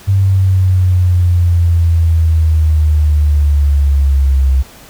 sine exponential sweep, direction down, 98 to 65.9 Hz, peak -7 dBFS, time 0.07-4.63 s, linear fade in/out 20 ms, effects pink hiss -38 dBFS RMS until 4.89 s

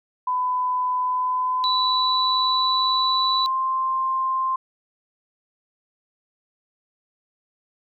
sine tone with pitch glide, 1003 to 1049.8 Hz, B5 to C6, +26 to +5 cents, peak -20 dBFS, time 0.27-4.56 s, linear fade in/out 5 ms, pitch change +79 cents, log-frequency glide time 0.97-3.53 s
sine tone, 3951 Hz, B7, in tune, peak -21 dBFS, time 1.64-3.46 s, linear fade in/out 0 ms
effects none

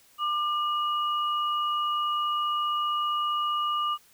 sine tone pair together, 1194.9 / 2900 Hz, D6 / F#7, +30 / -35 cents, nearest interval octave + minor third, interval 1535 cents, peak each -25 / -33 dBFS, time 0.18-3.98 s, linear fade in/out 50 ms, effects white hiss -59 dBFS RMS until 4.13 s

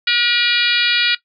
harmonic tone, 480 Hz, B4, 49 cents flat, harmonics 3 / 4 / 5 / 6 / 7 / 8 / 9 / 10, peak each -20 / -23 / -19 / -21 / -22 / -20 / -24 / -25 dBFS, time 0.07-1.15 s, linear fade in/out 5 ms, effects noise-tail reverb RT60 0.1 s tail -17 dB re dry

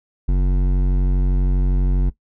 triangle tone with hard clipping, 46.25 Hz, F#1, in tune, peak -16 dBFS, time 0.28-2.1 s, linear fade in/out 10 ms, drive 16 dB, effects noise-tail reverb RT60 0.1 s tail -17 dB re dry

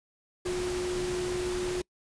sine tone in noise, 361.1 Hz, F#4, 42 cents flat, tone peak -29 dBFS, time 0.45-1.82 s, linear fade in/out 10 ms, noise pink, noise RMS -37 dBFS, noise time 0.45-1.82 s, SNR +5 dB, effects noise-tail reverb RT60 0.1 s tail -26 dB re dry + resampled to 22050 Hz

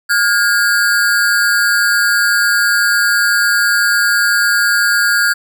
square ring-modulated tone, 1527 Hz, G6, 46 cents flat, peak -8 dBFS, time 0.09-5.34 s, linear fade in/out 20 ms, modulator 105 Hz, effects none

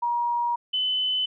sine tone pair in turn, 952 / 3022 Hz, A#5 / F#7, +36 / +36 cents, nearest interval octave + minor sixth, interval 2000 cents, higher second, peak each -22 dBFS, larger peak neither, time 0.02-0.56 / 0.73-1.26 s, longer first, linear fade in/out 10 ms, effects none

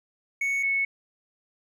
triangle / sine tone pair in turn, 2217 / 2205 Hz, C#7 / C#7, 0 / -10 cents, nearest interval unison, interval 10 cents, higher first, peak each -22 dBFS, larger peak neither, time 0.41-0.63 / 0.63-0.85 s, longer neither, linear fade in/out 5 ms, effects none

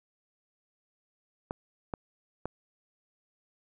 clicks, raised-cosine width 1 ms, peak -19 dBFS, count 3, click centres 1.509 / 1.938 / 2.456 s, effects none

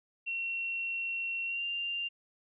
sine tone with pitch glide, 2727 to 2788 Hz, F7 to F7, -42 to -4 cents, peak -32 dBFS, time 0.26-2.09 s, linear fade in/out 20 ms, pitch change +38 cents, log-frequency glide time 1.46-1.64 s, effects none

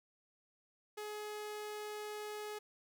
sawtooth tone, 421.5 Hz, G#4, 26 cents sharp, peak -38 dBFS, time 0.97-2.59 s, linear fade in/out 10 ms, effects none

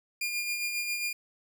sawtooth tone with tremolo, 2413 Hz, D7, 46 cents sharp, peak -25 dBFS, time 0.21-1.13 s, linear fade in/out 5 ms, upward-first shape sine, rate 7.4 Hz, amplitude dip 40%, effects none

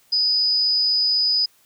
sine tone with amplitude modulation, 4978 Hz, D#8, in tune, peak -14 dBFS, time 0.12-1.46 s, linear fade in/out 10 ms, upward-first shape sine, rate 228 Hz, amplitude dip 50%, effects white hiss -58 dBFS RMS until 1.65 s

